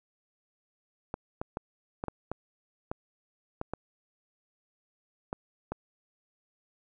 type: clicks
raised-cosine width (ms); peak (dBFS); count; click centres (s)
1; -19; 11; 1.141 / 1.415 / 1.571 / 2.039 / 2.083 / 2.316 / 2.915 / 3.614 / 3.736 / 5.329 / 5.72
effects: none